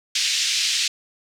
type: band-pass noise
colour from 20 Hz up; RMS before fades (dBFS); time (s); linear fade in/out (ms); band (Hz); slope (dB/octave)
white; -22; 0.15-0.88; 5; 2300 to 6100; 24
effects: none